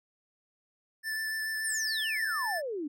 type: tone with vibrato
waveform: square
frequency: 1760 Hz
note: A6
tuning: in tune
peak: -32 dBFS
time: 1.03-2.62 s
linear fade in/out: 50 ms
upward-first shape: sine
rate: 6.9 Hz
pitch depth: 13 cents each way
type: exponential sweep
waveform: sine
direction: down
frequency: 9800 to 277.2 Hz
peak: -32 dBFS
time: 1.64-2.88 s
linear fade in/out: 10 ms
effects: none